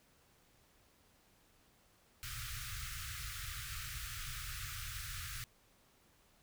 pink band-stop noise, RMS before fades -44 dBFS, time 2.23-5.44 s, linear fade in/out 0 ms, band 140 to 1200 Hz, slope 96 dB/octave, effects pink hiss -69 dBFS RMS until 6.42 s

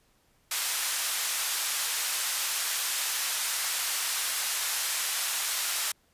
white band-pass noise, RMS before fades -30 dBFS, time 0.51-5.92 s, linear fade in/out 5 ms, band 1000 to 12000 Hz, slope 12 dB/octave, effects pink hiss -67 dBFS RMS until 6.13 s + resampled to 32000 Hz

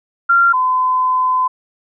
sine tone pair in turn, 1382 / 1018.8 Hz, F6 / C6, -19 / -46 cents, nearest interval perfect fourth, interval 527 cents, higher first, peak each -8 / -12 dBFS, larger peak first, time 0.29-0.53 / 0.53-1.48 s, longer second, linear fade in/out 10 ms, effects none

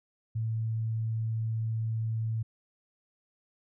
sine tone, 111.9 Hz, A2, 30 cents sharp, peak -28 dBFS, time 0.35-2.43 s, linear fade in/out 10 ms, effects none

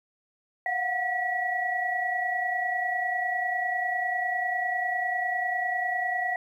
sine tone cluster, 706 / 736 / 1937 Hz, F5 / F#5 / B6, +19 / -9 / -34 cents, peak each -33 / -30 / -28 dBFS, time 0.66-6.36 s, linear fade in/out 2 ms, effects 10-bit

